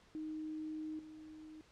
sine tone with level steps, 311.1 Hz, D#4, in tune, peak -40 / -50 dBFS, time 0.15-1.61 s, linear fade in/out 0 ms, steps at 0.99 s, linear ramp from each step 2 ms, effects pink hiss -66 dBFS RMS until 1.71 s + low-pass 6000 Hz 12 dB/octave

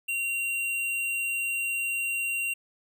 sine tone with hard clipping, 2758 Hz, F7, 22 cents flat, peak -28 dBFS, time 0.08-2.54 s, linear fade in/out 10 ms, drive 15 dB, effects none

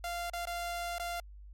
sawtooth tone with dropouts, 694 Hz, F5, 11 cents flat, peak -31 dBFS, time 0.04-1.2 s, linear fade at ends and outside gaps 2 ms, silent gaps 0.299-0.334 / 0.454-0.471 / 0.983-0.997 s, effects added 50 Hz sine -47 dBFS peak until 1.53 s + MP3 64 kbps

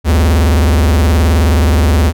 square tone with vibrato, 77.3 Hz, D#2, 11 cents flat, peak -8 dBFS, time 0.04-2.13 s, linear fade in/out 50 ms, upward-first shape sine, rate 19 Hz, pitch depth 240 cents each way, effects none

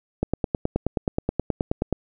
click train, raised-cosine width 2 ms, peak -8 dBFS, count 17, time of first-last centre 0.23-1.927 s, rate 9.43 Hz, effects none

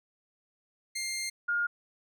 15% pulse / sine tone pair in turn, 2111 / 1419.5 Hz, C7 / F6, +15 / +28 cents, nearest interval perfect fifth, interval 687 cents, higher first, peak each -26 dBFS, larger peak neither, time 0.95-1.3 / 1.48-1.67 s, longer first, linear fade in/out 10 ms, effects none

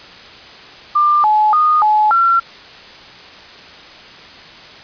sine tone with pitch steps, 1193 / 853 / 1230 / 852 / 1361 Hz, D6 / G#5 / D#6 / G#5 / F6, +27 / +46 / -20 / +44 / -45 cents, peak -9 dBFS, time 0.95-2.4 s, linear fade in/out 10 ms, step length 290 ms, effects white hiss -37 dBFS RMS until 4.83 s + resampled to 11025 Hz

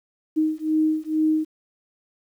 sine beating tone pair, 311.1 / 313.3 Hz, D#4 / D#4, 0 / +12 cents, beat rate 2.2 Hz, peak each -22 / -22 dBFS, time 0.36-1.45 s, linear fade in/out 20 ms, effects 9-bit

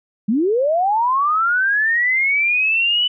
sine linear sweep, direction up, 194.3 to 2997 Hz, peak -14 dBFS, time 0.28-3.08 s, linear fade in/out 10 ms, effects none

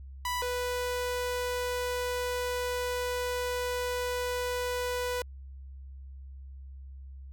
sawtooth tone pair in turn, 987.8 / 493.9 Hz, B5 / B4, 0 / 0 cents, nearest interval octave, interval 1200 cents, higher first, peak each -26 dBFS, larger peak neither, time 0.25-0.42 / 0.42-5.22 s, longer second, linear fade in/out 2 ms, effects added 67 Hz sine -42 dBFS peak until 7.32 s

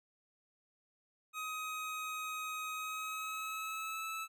25% pulse tone with pitch glide, 1259 to 1307.9 Hz, D#6 to E6, +20 to -14 cents, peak -35 dBFS, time 1.33-4.28 s, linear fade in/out 50 ms, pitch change +66 cents, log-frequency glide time 2.71-4.06 s, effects none

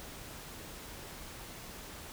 silence, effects pink hiss -47 dBFS RMS until 2.12 s

